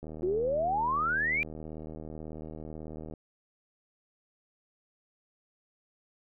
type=click train; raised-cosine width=2 ms; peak=-29 dBFS; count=244; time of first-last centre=0.03-3.137 s; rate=78.2 Hz
type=exponential sweep; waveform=sine; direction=up; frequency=349.2 to 2421 Hz; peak=-26 dBFS; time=0.23-1.43 s; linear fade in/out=0 ms
effects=none